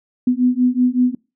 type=beating tone pair; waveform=sine; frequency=246.9 / 252.2 Hz; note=B3 / B3; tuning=0 / +36 cents; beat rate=5.3 Hz; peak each=-16 dBFS; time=0.27-1.15 s; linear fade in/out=5 ms; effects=noise-tail reverb RT60 0.3 s tail -25 dB re dry